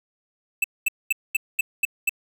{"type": "tone bursts", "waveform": "square", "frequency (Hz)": 2637, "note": "E7", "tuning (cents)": 0, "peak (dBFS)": -18, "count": 7, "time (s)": [0.62, 2.094], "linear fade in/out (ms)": 5, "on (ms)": 22, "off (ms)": 220, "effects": []}